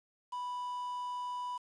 triangle tone with quantisation, 987 Hz, B5, 1 cent flat, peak -34 dBFS, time 0.32-1.58 s, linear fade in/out 10 ms, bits 9, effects resampled to 22050 Hz

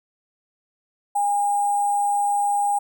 sine tone with sample-and-hold, 814 Hz, G#5, 35 cents flat, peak -18 dBFS, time 1.15-2.79 s, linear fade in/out 10 ms, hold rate 8820 Hz, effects none

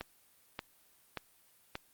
click train, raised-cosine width 0.3 ms, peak -21 dBFS, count 4, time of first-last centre 0.01-1.754 s, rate 1.72 Hz, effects white hiss -66 dBFS RMS until 1.93 s + Opus 32 kbps

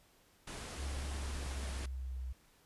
pink low-pass noise, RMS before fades -46 dBFS, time 0.47-1.86 s, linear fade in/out 5 ms, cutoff 11000 Hz, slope 96 dB/octave
sine tone with pitch glide, 69.6 to 63.82 Hz, C#2 to C2, +8 to -43 cents, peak -38 dBFS, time 0.77-2.33 s, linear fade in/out 10 ms, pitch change -151 cents, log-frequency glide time 1.11-2.2 s
effects pink hiss -67 dBFS RMS until 2.65 s + resampled to 32000 Hz

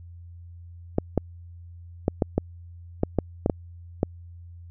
clicks, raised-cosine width 2 ms, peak -7 dBFS, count 10, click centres 0.984 / 1.177 / 2.081 / 2.222 / 2.38 / 3.034 / 3.187 / 3.461 / 3.498 / 4.031 s, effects added 86 Hz sine -41 dBFS peak until 4.7 s

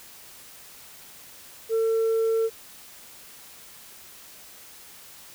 sine tone, 450 Hz, A4, 39 cents sharp, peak -18 dBFS, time 1.69-2.5 s, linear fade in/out 50 ms, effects tanh soft clip ceiling -19 dBFS + white hiss -47 dBFS RMS until 5.34 s

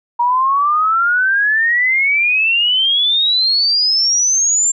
sine exponential sweep, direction up, 945 to 7400 Hz, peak -11 dBFS, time 0.19-4.72 s, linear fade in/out 10 ms, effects none

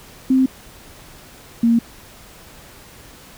sine tone pair in turn, 261.6 / 232.1 Hz, C4 / A#3, 0 / -7 cents, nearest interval major second, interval 207 cents, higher first, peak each -11 dBFS, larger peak neither, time 0.3-0.46 / 1.63-1.79 s, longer neither, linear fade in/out 5 ms, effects pink hiss -43 dBFS RMS until 3.37 s

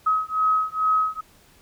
sine beating tone pair, 1272 / 1274.3 Hz, D#6 / D#6, +38 / +41 cents, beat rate 2.3 Hz, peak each -22 dBFS, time 0.06-1.21 s, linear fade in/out 10 ms, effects pink hiss -55 dBFS RMS until 1.61 s

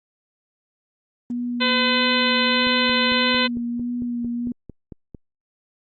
sine tone with vibrato, 240.3 Hz, B3, 47 cents flat, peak -23 dBFS, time 1.3-4.52 s, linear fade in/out 2 ms, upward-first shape sine, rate 1.6 Hz, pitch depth 21 cents each way
harmonic tone, 507 Hz, B4, 45 cents sharp, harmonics 1 / 2 / 3 / 4 / 5 / 6 / 7 / 8, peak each -26 / -26 / -26 / -26 / -26 / -26 / -26 / -26 dBFS, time 1.6-3.48 s, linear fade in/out 20 ms
click train, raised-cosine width 3 ms, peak -23 dBFS, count 12, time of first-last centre 2.67-5.147 s, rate 4.44 Hz
effects Opus 24 kbps

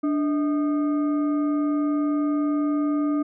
sine tone with frequency modulation, 293.7 Hz, D4, in tune, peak -20 dBFS, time 0.03-3.23 s, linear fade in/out 10 ms, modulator 930 Hz, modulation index 0.39, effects none

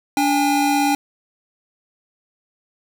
square tone pair together, 288.7 / 809 Hz, D4 / G#5, -30 / -46 cents, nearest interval octave + tritone, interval 1784 cents, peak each -19 dBFS, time 0.17-0.95 s, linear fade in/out 2 ms, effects none

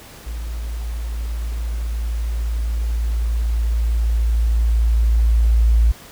sine tone with level ramp, 56.6 Hz, A1, 50 cents sharp, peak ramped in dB -24 to -10 dBFS, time 0.26-5.92 s, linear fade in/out 10 ms, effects pink hiss -41 dBFS RMS until 6.11 s

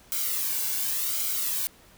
blue noise with flanger, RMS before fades -28 dBFS, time 0.12-1.67 s, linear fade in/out 0 ms, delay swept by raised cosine 1.1 to 1.62 ms, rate 0.9 Hz, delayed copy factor -0.6, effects pink hiss -55 dBFS RMS until 1.97 s

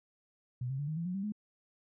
sine tone with pitch steps, 124.3 / 133.99 / 144.44 / 155.71 / 167.85 / 180.94 / 195.05 / 210.3 Hz, B2 / C3 / D3 / D#3 / E3 / F#3 / G3 / G#3, +12 / +42 / -28 / +2 / +32 / -38 / -8 / +22 cents, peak -33 dBFS, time 0.61-1.322 s, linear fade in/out 5 ms, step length 89 ms, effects none

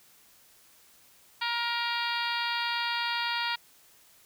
harmonic tone with a mistuned harmonic, 471.7 Hz, A#4, 20 cents sharp, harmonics 2 / 3 / 4 / 5 / 6 / 7 / 8 / 9 / 10, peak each -33 / -35 / -36 / -37 / -38 / -38 / -39 / -40 / -40 dBFS, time 1.41-3.56 s, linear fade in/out 10 ms, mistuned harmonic 6, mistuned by -17 cents, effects white hiss -59 dBFS RMS until 4.25 s

